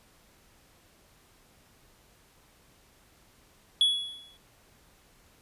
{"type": "tone with exponential decay", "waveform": "triangle", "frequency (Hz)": 3376, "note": "G#7", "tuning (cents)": 28, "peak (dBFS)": -16, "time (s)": [3.81, 4.37], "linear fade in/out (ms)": 1, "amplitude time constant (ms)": 120, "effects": ["pink hiss -61 dBFS RMS until 5.41 s", "resampled to 32000 Hz"]}